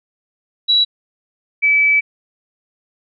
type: tone pair in turn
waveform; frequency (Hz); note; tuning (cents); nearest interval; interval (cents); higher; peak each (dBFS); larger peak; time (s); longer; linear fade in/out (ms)
sine; 3911 / 2300; B7 / D7; -18 / -37; major sixth; 919; first; -10; neither; 0.68-0.85 / 1.62-2.01; second; 20
effects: none